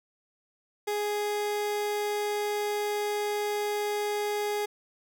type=tone; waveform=30% pulse; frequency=415.3 Hz; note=G#4; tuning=in tune; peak=-25 dBFS; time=0.87-4.66 s; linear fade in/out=10 ms; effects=none